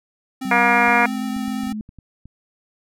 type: tone with vibrato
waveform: square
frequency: 259.9 Hz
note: C4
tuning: 11 cents flat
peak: -26 dBFS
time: 0.41-1.73 s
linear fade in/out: 10 ms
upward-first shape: triangle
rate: 8.6 Hz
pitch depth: 18 cents each way
type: tone with pitch glide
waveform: sine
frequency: 196 to 213.7 Hz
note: G3 to G#3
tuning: 0 to +50 cents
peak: -25 dBFS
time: 0.45-1.81 s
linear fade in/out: 2 ms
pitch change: +150 cents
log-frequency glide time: 0.58-1 s
type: harmonic tone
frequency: 238.4 Hz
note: A#3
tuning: 39 cents sharp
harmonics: 2 / 3 / 4 / 5 / 6 / 7 / 8 / 9 / 10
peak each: -26 / -20 / -20 / -24 / -22 / -22 / -26 / -22 / -22 dBFS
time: 0.51-1.06 s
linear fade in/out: 2 ms
type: clicks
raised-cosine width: 5 ms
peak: -29 dBFS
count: 10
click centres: 0.883 / 1.365 / 1.481 / 1.634 / 1.671 / 1.723 / 1.808 / 1.891 / 1.987 / 2.256 s
effects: none